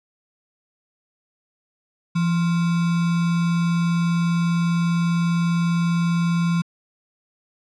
sine tone with sample-and-hold, 170 Hz, F3, 46 cents flat, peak -17 dBFS, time 2.15-6.62 s, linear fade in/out 10 ms, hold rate 1225 Hz, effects low-pass 6000 Hz 12 dB/octave

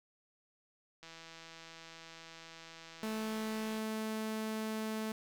click train, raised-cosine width 0.2 ms, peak -34 dBFS, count 452, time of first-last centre 1.03-3.78 s, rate 164 Hz
sawtooth tone, 218.5 Hz, A3, 12 cents flat, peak -32 dBFS, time 3.03-5.12 s, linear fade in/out 2 ms
effects none

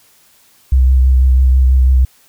sine tone with vibrato, 64.6 Hz, C2, 21 cents flat, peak -6 dBFS, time 0.72-2.05 s, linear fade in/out 5 ms, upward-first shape triangle, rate 6.1 Hz, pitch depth 32 cents each way, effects white hiss -50 dBFS RMS until 2.28 s

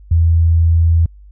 sine tone, 82.9 Hz, E2, 10 cents sharp, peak -8 dBFS, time 0.11-1.06 s, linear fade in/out 5 ms, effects added 50 Hz sine -37 dBFS peak until 1.31 s

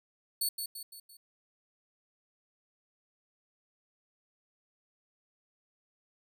10% pulse tone with echo, 4435 Hz, C#8, in tune, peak -22 dBFS, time 0.41-0.49 s, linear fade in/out 5 ms, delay 170 ms, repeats 4, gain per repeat -6 dB, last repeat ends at 1.17 s, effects none

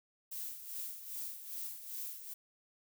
violet noise with tremolo, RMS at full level -41 dBFS, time 0.31-2.34 s, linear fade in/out 10 ms, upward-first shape sine, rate 2.5 Hz, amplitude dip 65%, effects none

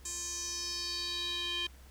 square tone with band-pass filter sweep, 349.2 Hz, F4, in tune, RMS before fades -37 dBFS, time 0.05-1.67 s, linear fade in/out 5 ms, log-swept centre 7400 to 3100 Hz, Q 4.9, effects added 64 Hz sine -52 dBFS peak until 1.9 s + pink hiss -60 dBFS RMS until 1.9 s

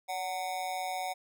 square tone with amplitude modulation, 743 Hz, F#5, 7 cents sharp, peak -30 dBFS, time 0.08-1.14 s, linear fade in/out 20 ms, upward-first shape sine, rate 175 Hz, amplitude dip 80%, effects none

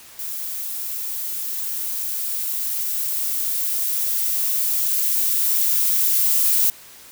violet noise with level ramp, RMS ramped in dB -29 to -17 dBFS, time 0.19-6.7 s, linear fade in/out 2 ms, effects white hiss -44 dBFS RMS until 7.11 s

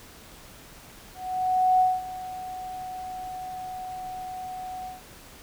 sine tone with ADSR envelope, 741 Hz, F#5, 2 cents sharp, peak -16 dBFS, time 1.14-5.02 s, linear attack 660 ms, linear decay 210 ms, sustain -17 dB, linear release 160 ms, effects pink hiss -48 dBFS RMS until 5.42 s

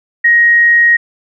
sine tone, 1881 Hz, A#6, 15 cents sharp, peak -5 dBFS, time 0.24-0.97 s, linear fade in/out 10 ms, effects none

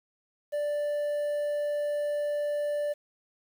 triangle tone with quantisation, 587.3 Hz, D5, in tune, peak -25 dBFS, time 0.52-2.94 s, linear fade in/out 20 ms, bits 9, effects none

